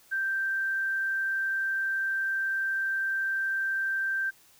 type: tone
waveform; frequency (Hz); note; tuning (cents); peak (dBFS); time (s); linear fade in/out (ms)
sine; 1568; G6; 0; -26; 0.11-4.31; 20
effects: white hiss -59 dBFS RMS until 4.59 s